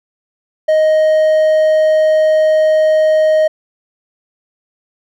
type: tone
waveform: triangle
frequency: 624 Hz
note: D#5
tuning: 5 cents sharp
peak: -6 dBFS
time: 0.68-3.48 s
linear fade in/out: 10 ms
effects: none